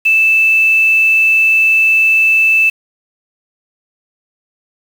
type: tone with quantisation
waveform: sine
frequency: 2637 Hz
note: E7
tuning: in tune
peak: -7 dBFS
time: 0.05-2.7 s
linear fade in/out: 10 ms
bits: 5
effects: none